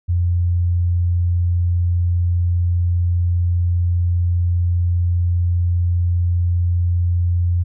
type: tone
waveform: sine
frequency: 87.5 Hz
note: F2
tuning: 4 cents sharp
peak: -14 dBFS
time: 0.08-7.64 s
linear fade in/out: 20 ms
effects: none